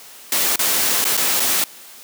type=noise with dropouts; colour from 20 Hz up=white; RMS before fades=-18 dBFS; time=0.32-1.64 s; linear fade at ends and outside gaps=2 ms; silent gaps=0.559-0.591 / 1.043-1.051 / 1.169-1.175 / 1.398-1.402 s; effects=white hiss -41 dBFS RMS until 2.03 s + high-pass 200 Hz 12 dB/octave